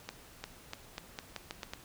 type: accelerating click train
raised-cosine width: 0.2 ms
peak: -21 dBFS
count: 9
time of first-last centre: 0.09-1.735 s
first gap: 350 ms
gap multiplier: 0.84
effects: pink hiss -55 dBFS RMS until 1.84 s